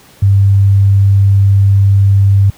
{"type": "tone", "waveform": "sine", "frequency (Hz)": 98.8, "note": "G2", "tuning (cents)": 14, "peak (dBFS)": -4, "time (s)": [0.22, 2.5], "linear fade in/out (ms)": 5, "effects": ["pink hiss -42 dBFS RMS until 2.57 s", "high-pass 60 Hz 12 dB/octave"]}